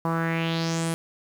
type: tone with low-pass filter sweep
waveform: sawtooth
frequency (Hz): 164.81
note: E3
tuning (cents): 0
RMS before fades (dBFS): -26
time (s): 0.05-0.94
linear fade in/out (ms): 0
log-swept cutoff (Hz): 1000 to 11000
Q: 3.7
effects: 8-bit